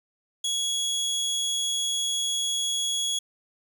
25% pulse tone, 3342 Hz, G#7, 10 cents sharp, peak -21 dBFS, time 0.44-3.19 s, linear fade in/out 5 ms, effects none

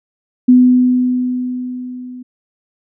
sine tone with level ramp, 250.6 Hz, B3, 25 cents sharp, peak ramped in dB -3 to -28 dBFS, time 0.48-2.23 s, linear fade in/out 10 ms, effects none

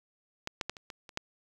clicks, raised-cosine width 0.2 ms, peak -17 / -14 / -16 / -29 / -25 / -30 / -15 dBFS, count 7, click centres 0.474 / 0.612 / 0.696 / 0.768 / 0.902 / 1.092 / 1.174 s, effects 8-bit

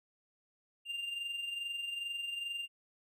triangle tone with amplitude modulation, 2794 Hz, F7, in tune, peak -33 dBFS, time 0.85-2.68 s, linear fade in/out 50 ms, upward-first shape sine, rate 22.4 Hz, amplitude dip 50%, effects none

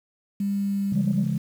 sine tone with pitch glide, 200 to 197.82 Hz, G3 to G3, +35 to +16 cents, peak -22 dBFS, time 0.4-1.24 s, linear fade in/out 5 ms, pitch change -19 cents, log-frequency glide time 0.5-1.07 s
sine chord, Db major, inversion none, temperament equal with one note detuned, 138.59 / 170.33 / 207.7 Hz, Db3 / F3 / Ab3, 0 / -43 / 0 cents, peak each -26 dBFS, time 0.92-1.38 s, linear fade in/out 5 ms
effects tanh soft clip ceiling -14 dBFS + 8-bit

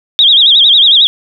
sine tone with vibrato, 3497 Hz, A7, 11 cents flat, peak -3 dBFS, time 0.19-1.07 s, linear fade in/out 0 ms, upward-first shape sine, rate 11 Hz, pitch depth 170 cents each way, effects none

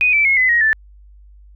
sine tone with pitch steps, 2489 / 2322 / 2167 / 2022 / 1886.3 / 1760 Hz, D#7 / D7 / C#7 / B6 / A#6 / A6, 0 / -20 / -40 / +40 / +20 / 0 cents, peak -11 dBFS, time 0.01-0.73 s, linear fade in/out 0 ms, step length 120 ms, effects added 50 Hz sine -41 dBFS peak until 1.55 s

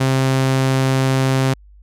sawtooth tone, 132.6 Hz, C3, 23 cents sharp, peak -10 dBFS, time 0-1.54 s, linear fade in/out 10 ms, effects added 50 Hz sine -42 dBFS peak until 1.82 s + low-pass 11000 Hz 12 dB/octave

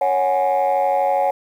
sine chord, C# suspended fourth, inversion none, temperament just, 554.4 / 739.2 / 831.5 Hz, C#5 / F#5 / G#5, 0 / -2 / +2 cents, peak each -18 dBFS, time 0.01-1.31 s, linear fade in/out 5 ms, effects tanh soft clip ceiling -11 dBFS + 8-bit

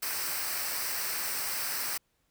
white noise with comb filter, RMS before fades -33 dBFS, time 0.02-1.98 s, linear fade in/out 10 ms, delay 0.29 ms, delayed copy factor -0.6, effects pink hiss -74 dBFS RMS until 2.3 s

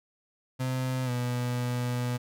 35% pulse tone with pitch glide, 129 to 123.03 Hz, C3 to B2, -24 to -6 cents, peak -26 dBFS, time 0.59-2.18 s, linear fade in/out 20 ms, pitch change -82 cents, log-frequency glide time 1.05-1.1 s, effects none

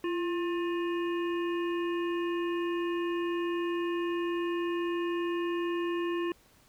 harmonic tone with a mistuned harmonic, 355.9 Hz, F4, 33 cents sharp, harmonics 1 / 3 / 5 / 7 / 8, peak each -29 / -39 / -43 / -46 / -47 dBFS, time 0.04-6.32 s, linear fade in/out 2 ms, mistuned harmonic 1, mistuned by -64 cents, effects pink hiss -62 dBFS RMS until 6.68 s

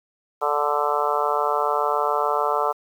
harmonic tone, 146.83 Hz, D3, in tune, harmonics 3 / 4 / 5 / 6 / 7 / 8 / 9, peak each -27 / -27 / -27 / -27 / -27 / -27 / -27 dBFS, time 0.41-2.73 s, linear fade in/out 20 ms, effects 8-bit

